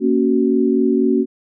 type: chord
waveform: sine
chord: F# major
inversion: first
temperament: equal with one note detuned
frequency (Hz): 233.1 / 277.2 / 373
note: A#3 / C#4 / F#4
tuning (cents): 0 / 0 / +14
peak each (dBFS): -17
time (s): 0-1.26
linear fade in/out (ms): 50
effects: none